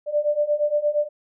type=beating tone pair; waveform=sine; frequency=587.3 / 595.9 Hz; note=D5 / D5; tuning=0 / +25 cents; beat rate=8.6 Hz; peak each=-23 / -21 dBFS; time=0.06-1.09 s; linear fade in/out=50 ms; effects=none